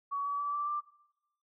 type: tone with pitch steps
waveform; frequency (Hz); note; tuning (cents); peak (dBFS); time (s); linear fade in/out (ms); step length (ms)
sine; 1128 / 1141.1 / 1154.4 / 1167.8 / 1181.3; C#6 / C#6 / D6 / D6 / D6; +30 / +50 / -30 / -10 / +10; -31; 0.11-0.81; 20; 140
effects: noise-tail reverb RT60 0.9 s tail -21 dB re dry